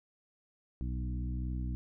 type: harmonic tone with a mistuned harmonic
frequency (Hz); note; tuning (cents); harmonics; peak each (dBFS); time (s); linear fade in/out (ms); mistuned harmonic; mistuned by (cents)
62.3; B1; +16; 1 / 2 / 3 / 4 / 5; -34 / -40 / -44 / -46 / -48; 0.81-1.75; 0; 2; -19
effects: none